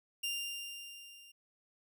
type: tone with level ramp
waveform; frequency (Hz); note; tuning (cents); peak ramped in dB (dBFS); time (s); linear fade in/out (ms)
sawtooth; 2794; F7; 0; -30 to -52; 0.23-1.32; 10
effects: none